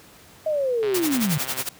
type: linear sweep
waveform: sine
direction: down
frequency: 638 to 136.5 Hz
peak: -20 dBFS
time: 0.46-1.38 s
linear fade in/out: 5 ms
type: click train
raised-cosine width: 0.3 ms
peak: -18 dBFS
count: 105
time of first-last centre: 0.83-1.624 s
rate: 131 Hz
type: noise with tremolo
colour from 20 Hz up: white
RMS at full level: -25 dBFS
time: 0.94-1.69 s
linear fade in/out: 5 ms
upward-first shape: sine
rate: 11 Hz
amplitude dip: 90%
effects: pink hiss -49 dBFS RMS until 1.79 s + high-pass 80 Hz 12 dB/octave